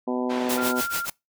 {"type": "harmonic tone", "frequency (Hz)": 125, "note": "B2", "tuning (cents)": 21, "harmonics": [2, 3, 4, 5, 6, 7, 8], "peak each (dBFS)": [-26, -30, -32, -34, -36, -37, -38], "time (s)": [0.07, 0.81], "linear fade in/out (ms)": 10}
{"type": "band-pass noise", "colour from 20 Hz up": "pink", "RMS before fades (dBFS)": -35, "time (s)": [0.29, 0.72], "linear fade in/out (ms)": 20, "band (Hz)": [350, 3700], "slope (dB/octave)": 12}
{"type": "noise with tremolo", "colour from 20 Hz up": "white", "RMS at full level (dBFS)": -27, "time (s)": [0.49, 1.1], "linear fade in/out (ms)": 5, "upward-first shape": "sine", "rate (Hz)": 6.9, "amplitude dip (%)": 95}
{"type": "tone", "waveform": "sine", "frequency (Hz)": 1390, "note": "F6", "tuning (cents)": -9, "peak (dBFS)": -27, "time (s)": [0.57, 1.06], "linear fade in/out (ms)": 10}
{"effects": ["noise-tail reverb RT60 0.2 s tail -24 dB re dry"]}